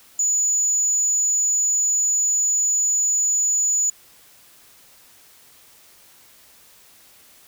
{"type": "tone", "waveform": "sine", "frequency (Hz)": 6920, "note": "A8", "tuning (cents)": -30, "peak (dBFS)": -15, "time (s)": [0.19, 3.9], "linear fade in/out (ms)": 5, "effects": ["tanh soft clip ceiling -15 dBFS", "white hiss -51 dBFS RMS until 7.47 s"]}